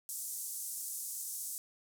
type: band-pass noise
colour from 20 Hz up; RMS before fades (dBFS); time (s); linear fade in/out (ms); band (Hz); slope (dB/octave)
white; -41; 0.09-1.58; 0; 6700 to 13000; 24
effects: none